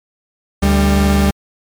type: tone pair together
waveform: 40% pulse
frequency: 73.42 / 197.88 Hz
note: D2 / G3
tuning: 0 / +17 cents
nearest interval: octave + perfect fourth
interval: 1717 cents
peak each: -12 dBFS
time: 0.62-1.31 s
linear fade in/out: 10 ms
effects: MP3 96 kbps